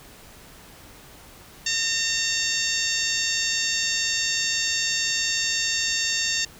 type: harmonic tone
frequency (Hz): 911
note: A#5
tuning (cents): -40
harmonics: 2 / 3 / 4 / 5 / 6 / 7 / 8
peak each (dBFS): -30 / -30 / -30 / -30 / -30 / -30 / -30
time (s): 1.66-6.45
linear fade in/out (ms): 5
effects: pink hiss -47 dBFS RMS until 6.59 s